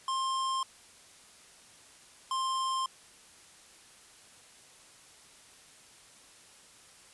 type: tone pair in turn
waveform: square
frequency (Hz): 1058 / 1053.1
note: C6 / C6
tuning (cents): +19 / +11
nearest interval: unison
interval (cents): 8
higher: first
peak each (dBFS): -30 / -30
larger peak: neither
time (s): 0.08-0.63 / 2.31-2.86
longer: neither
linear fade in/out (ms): 2
effects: white hiss -56 dBFS RMS until 7.13 s + resampled to 24000 Hz

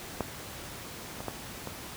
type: clicks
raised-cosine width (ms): 1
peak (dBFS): -14 / -23 / -18 / -22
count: 4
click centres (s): 0.207 / 1.205 / 1.283 / 1.673
effects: pink hiss -42 dBFS RMS until 1.96 s + high-pass 60 Hz 12 dB/octave

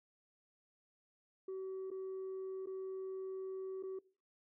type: tone with dropouts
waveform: sine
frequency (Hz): 380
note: F#4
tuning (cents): +46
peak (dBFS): -38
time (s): 1.48-3.99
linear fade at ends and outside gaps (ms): 5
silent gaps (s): 1.904-1.913 / 2.66-2.67 / 3.827-3.834
effects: noise-tail reverb RT60 0.4 s tail -22 dB re dry + tanh soft clip ceiling -39 dBFS

